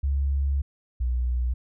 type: tone pair in turn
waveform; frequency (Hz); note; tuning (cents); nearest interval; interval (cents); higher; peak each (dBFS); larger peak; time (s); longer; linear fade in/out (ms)
sine; 69.3 / 61.42; C#2 / B1; 0 / -9; major second; 209; first; -21 / -22; first; 0.03-0.62 / 1-1.54; first; 10
effects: none